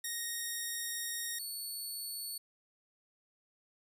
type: tone pair in turn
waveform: 5% pulse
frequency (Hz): 1864.7 / 4435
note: A#6 / C#8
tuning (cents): 0 / 0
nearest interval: octave + minor third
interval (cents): 1500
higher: second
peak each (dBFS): -25 / -31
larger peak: first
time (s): 0.04-1.39 / 1.39-2.38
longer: first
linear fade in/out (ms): 5
effects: resampled to 32000 Hz